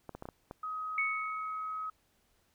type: clicks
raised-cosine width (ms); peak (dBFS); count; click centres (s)
1; -28; 6; 0.093 / 0.15 / 0.224 / 0.255 / 0.288 / 0.511
type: tone with pitch glide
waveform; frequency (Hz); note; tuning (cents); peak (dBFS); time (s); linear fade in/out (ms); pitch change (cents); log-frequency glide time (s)
sine; 1263 to 1272.5; D#6 to D#6; +26 to +39; -35; 0.63-1.9; 5; +13; 0.85-1.4
type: tone with exponential decay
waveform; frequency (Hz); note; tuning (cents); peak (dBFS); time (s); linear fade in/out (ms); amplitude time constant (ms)
sine; 2217; C#7; 0; -27; 0.98-1.86; 2; 190
effects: pink hiss -72 dBFS RMS until 2.54 s